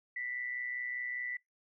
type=tone with amplitude modulation; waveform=sine; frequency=1975.5 Hz; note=B6; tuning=in tune; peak=-33 dBFS; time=0.16-1.37 s; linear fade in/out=5 ms; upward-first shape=sine; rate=125 Hz; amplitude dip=55%; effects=noise-tail reverb RT60 0.2 s tail -26 dB re dry